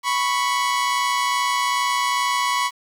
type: tone pair together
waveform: sawtooth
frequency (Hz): 986.3 / 1108.7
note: B5 / C#6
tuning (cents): -3 / 0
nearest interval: major second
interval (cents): 203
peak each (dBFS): -18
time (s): 0.03-2.71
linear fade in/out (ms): 50
effects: low-pass 10000 Hz 12 dB/octave + 8-bit